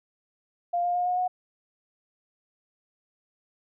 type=tone with pitch steps; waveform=sine; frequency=698.5 / 706.2 / 714 / 721.9 / 729.8 Hz; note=F5 / F5 / F5 / F#5 / F#5; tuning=0 / +19 / +38 / -43 / -24 cents; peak=-23 dBFS; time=0.73-1.28 s; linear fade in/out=10 ms; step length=110 ms; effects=none